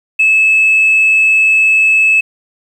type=tone; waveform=sine; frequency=2603 Hz; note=E7; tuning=22 cents flat; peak=-5 dBFS; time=0.19-2.21 s; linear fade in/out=10 ms; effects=tanh soft clip ceiling -3 dBFS + 7-bit